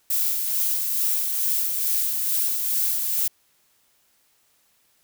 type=noise with tremolo; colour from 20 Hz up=violet; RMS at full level=-22 dBFS; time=0.1-3.28 s; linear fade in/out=5 ms; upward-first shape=sine; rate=2.3 Hz; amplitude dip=35%; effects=white hiss -64 dBFS RMS until 5.03 s